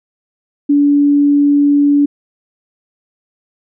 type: tone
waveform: sine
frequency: 287.4 Hz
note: D4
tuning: 37 cents flat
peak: -7 dBFS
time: 0.69-2.06 s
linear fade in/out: 10 ms
effects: none